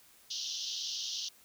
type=band-pass noise; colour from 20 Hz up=white; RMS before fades=-38 dBFS; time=0.3-1.29 s; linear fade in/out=10 ms; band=2900 to 6200 Hz; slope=96 dB/octave; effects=white hiss -61 dBFS RMS until 1.44 s